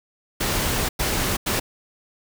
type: noise bursts at uneven times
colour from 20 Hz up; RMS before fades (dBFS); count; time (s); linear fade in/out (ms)
pink; -23; 3; 0.4-0.89 / 0.99-1.37 / 1.46-1.6; 10
effects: none